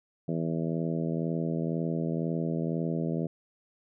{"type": "harmonic tone", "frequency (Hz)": 82, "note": "E2", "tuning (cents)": -9, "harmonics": [2, 3, 4, 5, 6, 7, 8], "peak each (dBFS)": [-30, -34, -36, -38, -40, -41, -42], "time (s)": [0.28, 3.27], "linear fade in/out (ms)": 5, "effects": []}